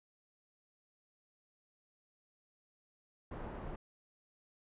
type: low-pass noise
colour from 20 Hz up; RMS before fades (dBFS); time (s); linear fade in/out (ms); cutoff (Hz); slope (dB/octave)
pink; -44; 3.31-3.76; 5; 1100; 12
effects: resampled to 8000 Hz